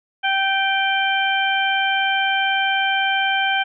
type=harmonic tone with a mistuned harmonic; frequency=778 Hz; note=G5; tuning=13 cents flat; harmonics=1 / 2 / 3 / 4; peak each=-21 / -21 / -24 / -24 dBFS; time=0.23-3.64 s; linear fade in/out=20 ms; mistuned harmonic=3; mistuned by=+24 cents; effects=none